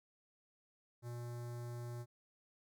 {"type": "tone with notch filter", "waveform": "square", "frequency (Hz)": 120, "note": "B2", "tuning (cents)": -49, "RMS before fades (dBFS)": -45, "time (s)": [1.02, 2.06], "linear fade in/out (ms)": 50, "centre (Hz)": 2800, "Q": 0.73, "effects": []}